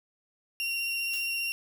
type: tone with vibrato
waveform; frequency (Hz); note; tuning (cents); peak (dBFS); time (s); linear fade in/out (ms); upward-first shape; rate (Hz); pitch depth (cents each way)
35% pulse; 2754; F7; -25; -27; 0.6-1.52; 0; triangle; 15; 15
type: noise with exponential decay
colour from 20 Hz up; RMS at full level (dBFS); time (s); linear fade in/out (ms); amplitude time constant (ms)
blue; -37; 1.13-1.39; 5; 56
effects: none